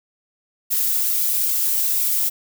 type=noise with flanger; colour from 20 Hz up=violet; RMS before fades=-20 dBFS; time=0.7-2.3 s; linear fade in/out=20 ms; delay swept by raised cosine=1.2 to 6.9 ms; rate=2.4 Hz; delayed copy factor=-1; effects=none